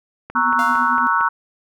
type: click train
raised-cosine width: 0.5 ms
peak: -18 dBFS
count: 5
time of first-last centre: 0.3-1.209 s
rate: 4.4 Hz
type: chord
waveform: sine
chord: F# dominant seventh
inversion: first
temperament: equal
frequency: 932.3 / 1108.7 / 1318.5 / 1480 Hz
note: A#5 / C#6 / E6 / F#6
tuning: 0 / 0 / 0 / 0 cents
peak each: -20 dBFS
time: 0.35-1.29 s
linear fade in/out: 10 ms
type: tone with tremolo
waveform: sine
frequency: 246.9 Hz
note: B3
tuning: in tune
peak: -23 dBFS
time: 0.35-1.07 s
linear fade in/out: 0 ms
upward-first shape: triangle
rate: 9 Hz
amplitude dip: 85%
type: tone with exponential decay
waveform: sawtooth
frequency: 697 Hz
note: F5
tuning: 4 cents flat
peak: -21 dBFS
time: 0.59-1.19 s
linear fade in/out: 0 ms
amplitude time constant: 130 ms
effects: none